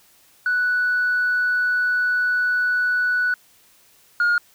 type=tone pair in turn; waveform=sine; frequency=1480 / 1426.5 Hz; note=F#6 / F6; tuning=0 / +36 cents; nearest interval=minor second; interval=64 cents; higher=first; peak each=-16 / -13 dBFS; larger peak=second; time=0.46-3.34 / 4.2-4.38 s; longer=first; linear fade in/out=2 ms; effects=tanh soft clip ceiling -14 dBFS + white hiss -55 dBFS RMS until 4.54 s